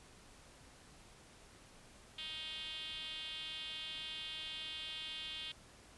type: tone with band-pass filter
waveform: 5% pulse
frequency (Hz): 314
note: D#4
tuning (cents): +16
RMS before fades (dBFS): -45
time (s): 2.18-5.52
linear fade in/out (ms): 5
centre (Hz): 3300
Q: 4.9
effects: pink hiss -60 dBFS RMS until 5.97 s + resampled to 24000 Hz